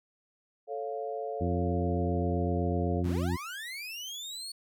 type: chord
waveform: sine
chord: A augmented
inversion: none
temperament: equal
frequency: 440 / 554.4 / 698.5 Hz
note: A4 / C#5 / E#5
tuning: 0 / 0 / 0 cents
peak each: -36 / -38 / -37 dBFS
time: 0.67-3.04 s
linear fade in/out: 50 ms
type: harmonic tone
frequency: 87.9 Hz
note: F2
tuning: 12 cents sharp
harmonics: 1 / 2 / 3 / 4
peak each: -30 / -33 / -35 / -36 dBFS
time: 1.4-3.37 s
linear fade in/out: 20 ms
type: linear sweep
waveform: 30% pulse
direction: up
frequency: 65.2 to 4440 Hz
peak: -35 dBFS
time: 3.04-4.52 s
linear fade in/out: 5 ms
effects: none